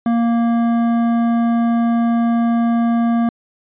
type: tone with hard clipping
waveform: sine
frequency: 233.1 Hz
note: A#3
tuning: in tune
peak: -15 dBFS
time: 0.06-3.29 s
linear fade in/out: 2 ms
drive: 11 dB
effects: resampled to 8000 Hz